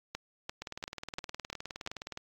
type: two click trains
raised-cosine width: 0.2 ms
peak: -22 / -19 dBFS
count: 31 / 6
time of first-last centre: 0.62-2.174 / 0.15-1.874 s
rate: 19.3 / 2.9 Hz
effects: AAC 64 kbps